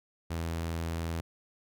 sawtooth tone, 82.8 Hz, E2, 8 cents sharp, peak -28 dBFS, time 0.3-1.21 s, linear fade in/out 10 ms, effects none

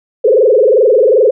sine tone with frequency modulation, 473.3 Hz, A#4, 26 cents sharp, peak -5 dBFS, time 0.24-1.31 s, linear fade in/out 10 ms, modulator 22.6 Hz, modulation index 2.9, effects none

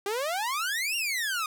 sawtooth exponential two-way sweep, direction up then down, 388 to 2850 to 1214 Hz, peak -24 dBFS, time 0.06-1.46 s, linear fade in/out 2 ms, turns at 0.96 s, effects none

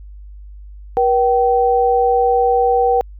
sine tone pair together, 480.1 / 770.6 Hz, B4 / G5, -49 / -30 cents, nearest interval minor sixth, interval 819 cents, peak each -14 dBFS, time 0.97-3.01 s, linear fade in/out 0 ms, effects added 50 Hz sine -33 dBFS peak until 3.19 s

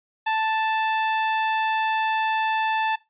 sawtooth tone, 880 Hz, A5, in tune, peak -17 dBFS, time 0.26-2.96 s, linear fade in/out 10 ms, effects noise-tail reverb RT60 0.2 s tail -19 dB re dry + resampled to 8000 Hz

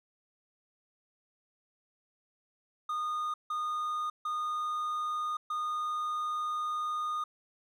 triangle tone bursts at uneven times, 1227 Hz, D#6, 25 cents flat, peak -29 dBFS, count 4, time 2.89-3.34 / 3.5-4.1 / 4.25-5.37 / 5.5-7.24 s, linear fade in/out 5 ms, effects none

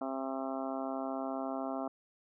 harmonic tone, 133.6 Hz, C3, 36 cents sharp, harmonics 2 / 3 / 4 / 5 / 6 / 7 / 8 / 9 / 10, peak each -38 / -47 / -45 / -39 / -43 / -50 / -47 / -49 / -49 dBFS, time 0.01-1.88 s, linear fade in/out 5 ms, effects none

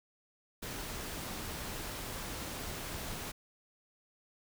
pink noise, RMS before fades -41 dBFS, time 0.62-3.32 s, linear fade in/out 10 ms, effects none

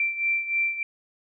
sine beating tone pair, 2349 / 2352.3 Hz, D7 / D7, 0 / +2 cents, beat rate 3.3 Hz, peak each -24 / -29 dBFS, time 0-0.83 s, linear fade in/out 2 ms, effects none

